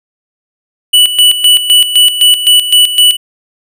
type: tone with tremolo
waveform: square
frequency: 2960 Hz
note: F#7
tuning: in tune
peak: -3 dBFS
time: 0.93-3.17 s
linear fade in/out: 10 ms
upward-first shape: square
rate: 3.9 Hz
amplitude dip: 70%
effects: none